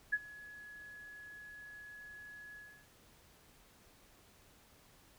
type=tone with ADSR envelope; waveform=sine; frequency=1689 Hz; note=G#6; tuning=29 cents sharp; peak=-27 dBFS; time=0.12-2.87 s; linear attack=16 ms; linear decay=41 ms; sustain=-22 dB; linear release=310 ms; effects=pink hiss -64 dBFS RMS until 5.18 s